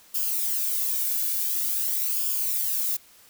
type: noise with flanger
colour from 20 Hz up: violet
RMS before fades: -26 dBFS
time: 0.14-2.97 s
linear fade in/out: 10 ms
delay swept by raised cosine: 0.5 to 1.6 ms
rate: 0.47 Hz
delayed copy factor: -0.55
effects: white hiss -54 dBFS RMS until 3.29 s